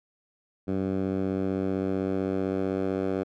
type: tone with band-pass filter sweep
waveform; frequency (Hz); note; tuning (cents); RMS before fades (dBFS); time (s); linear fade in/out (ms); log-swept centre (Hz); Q
10% pulse; 95.7; G2; -41; -28; 0.67-3.24; 20; 230 to 400; 0.89
effects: none